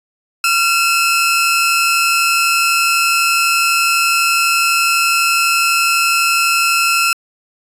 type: tone pair together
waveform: sawtooth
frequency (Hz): 1372 / 2592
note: F6 / E7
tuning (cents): -31 / -30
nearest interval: major seventh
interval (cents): 1101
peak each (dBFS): -11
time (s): 0.44-7.13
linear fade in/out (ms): 2
effects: resampled to 32000 Hz